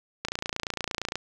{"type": "click train", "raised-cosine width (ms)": 0.2, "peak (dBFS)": -12, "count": 27, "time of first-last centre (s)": [0.25, 1.156], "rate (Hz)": 28.7, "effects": []}